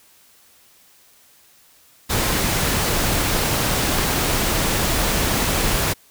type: noise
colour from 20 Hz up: pink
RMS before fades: -20 dBFS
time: 2.09-5.94 s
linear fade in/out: 20 ms
effects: white hiss -53 dBFS RMS until 6.1 s